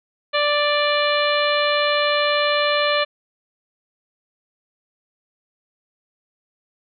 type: harmonic tone with a mistuned harmonic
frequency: 587 Hz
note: D5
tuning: 1 cent flat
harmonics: 1 / 2 / 3 / 4 / 5 / 6 / 7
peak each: -20 / -23 / -25 / -26 / -27 / -28 / -28 dBFS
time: 0.33-3.05 s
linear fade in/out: 20 ms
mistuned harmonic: 4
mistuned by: +15 cents
effects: none